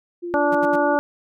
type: tone with vibrato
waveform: sine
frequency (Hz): 347.6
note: F4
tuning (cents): -8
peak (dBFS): -26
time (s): 0.22-0.97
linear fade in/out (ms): 20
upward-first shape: triangle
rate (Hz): 11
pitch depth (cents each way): 12
type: harmonic tone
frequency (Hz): 290.7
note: D4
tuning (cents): -18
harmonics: 1 / 2 / 3 / 4 / 5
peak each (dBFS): -23 / -20 / -22 / -28 / -25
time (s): 0.34-0.99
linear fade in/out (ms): 0
type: tone bursts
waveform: sawtooth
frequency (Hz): 174.61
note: F3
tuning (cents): 0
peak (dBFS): -27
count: 3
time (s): 0.52-0.759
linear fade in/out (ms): 5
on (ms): 31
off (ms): 73
effects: none